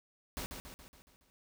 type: noise with echo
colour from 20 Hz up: pink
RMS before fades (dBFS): -40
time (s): 0.37-0.46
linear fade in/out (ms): 0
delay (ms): 140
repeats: 6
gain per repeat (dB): -5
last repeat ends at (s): 1.3
effects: none